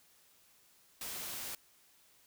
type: noise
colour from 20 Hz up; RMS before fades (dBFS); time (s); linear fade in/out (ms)
white; -42; 1.01-1.55; 2
effects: white hiss -66 dBFS RMS until 2.26 s